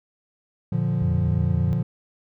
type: chord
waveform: triangle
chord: Bb major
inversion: none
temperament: equal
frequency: 116.54 / 146.83 / 174.61 Hz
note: Bb2 / D3 / F3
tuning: 0 / 0 / 0 cents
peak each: -23 dBFS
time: 0.72-1.83 s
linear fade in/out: 5 ms
type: tone with vibrato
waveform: sine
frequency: 87.31 Hz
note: F2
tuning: in tune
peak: -23 dBFS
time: 1.02-1.73 s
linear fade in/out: 0 ms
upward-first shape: triangle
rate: 6.7 Hz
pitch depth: 130 cents each way
effects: none